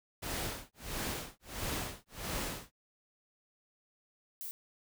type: noise with tremolo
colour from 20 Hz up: pink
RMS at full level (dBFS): -36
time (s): 0.22-2.72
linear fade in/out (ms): 10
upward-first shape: sine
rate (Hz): 1.5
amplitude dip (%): 100
type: noise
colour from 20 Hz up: violet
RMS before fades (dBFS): -42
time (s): 4.41-4.51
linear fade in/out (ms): 0
effects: none